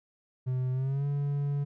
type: tone with pitch glide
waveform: triangle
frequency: 127.9 to 142.74 Hz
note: C3 to D3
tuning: -39 to -49 cents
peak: -25 dBFS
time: 0.46-1.65 s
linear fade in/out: 20 ms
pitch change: +190 cents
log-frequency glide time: 0.72-1.06 s
effects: none